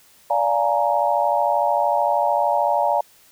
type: chord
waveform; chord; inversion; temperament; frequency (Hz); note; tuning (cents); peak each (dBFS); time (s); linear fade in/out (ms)
sine; Bb dominant seventh; first; just; 582.7 / 699.2 / 839.1 / 932.3; D5 / F5 / Ab5 / Bb5; -14 / +2 / +18 / 0; -22; 0.3-3.01; 5
effects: white hiss -53 dBFS RMS until 3.31 s